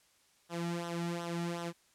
sawtooth tone with flanger, 170.9 Hz, F3, 37 cents flat, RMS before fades -37 dBFS, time 0.49-1.73 s, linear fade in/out 50 ms, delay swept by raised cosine 0.42 to 1.92 ms, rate 2.7 Hz, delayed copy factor -0.7, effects white hiss -68 dBFS RMS until 1.94 s + low-pass 10000 Hz 12 dB/octave

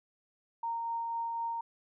sine tone with tremolo, 925 Hz, A#5, 14 cents flat, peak -31 dBFS, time 0.63-1.61 s, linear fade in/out 5 ms, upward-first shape triangle, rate 4 Hz, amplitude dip 25%, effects none

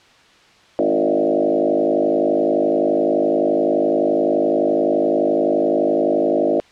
sine tone with frequency modulation, 465.1 Hz, A#4, 4 cents flat, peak -14 dBFS, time 0.79-6.6 s, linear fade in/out 0 ms, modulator 51.7 Hz, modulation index 3.8, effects white hiss -50 dBFS RMS until 6.71 s + low-pass 4000 Hz 12 dB/octave

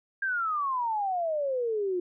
sine exponential sweep, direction down, 1618 to 349.2 Hz, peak -26 dBFS, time 0.22-2 s, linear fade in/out 5 ms, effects none

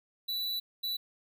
square tone bursts at uneven times, 3957 Hz, B7, 3 cents sharp, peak -32 dBFS, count 2, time 0.28-0.6 / 0.83-0.97 s, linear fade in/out 10 ms, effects none

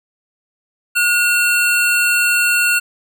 square tone pair together, 1441 / 2720 Hz, F#6 / F7, -46 / -46 cents, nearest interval major seventh, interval 1100 cents, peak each -16 dBFS, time 0.95-2.8 s, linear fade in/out 20 ms, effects none

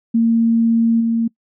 sine tone with level steps, 229.2 Hz, A#3, 29 cents flat, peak -11 / -14 dBFS, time 0.14-1.28 s, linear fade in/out 10 ms, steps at 1 s, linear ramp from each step 10 ms, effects noise-tail reverb RT60 0.1 s tail -24 dB re dry

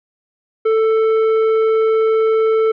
sine tone with tanh clipping, 442.3 Hz, A4, 9 cents sharp, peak -13 dBFS, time 0.65-2.72 s, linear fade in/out 10 ms, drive 9 dB, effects none

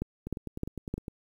two click trains, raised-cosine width 3 ms, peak -18 / -24 dBFS, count 4 / 9, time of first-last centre 0.02-0.94 / 0.27-1.081 s, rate 3.26 / 9.86 Hz, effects 9-bit

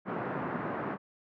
pink band-pass noise, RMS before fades -35 dBFS, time 0.05-0.98 s, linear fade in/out 50 ms, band 150 to 1600 Hz, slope 24 dB/octave, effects none

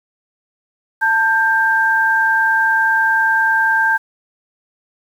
sine tone pair together, 892 / 1582.5 Hz, A5 / G6, +23 / +16 cents, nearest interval minor seventh, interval 993 cents, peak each -17 / -13 dBFS, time 1.01-3.98 s, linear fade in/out 20 ms, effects 7-bit

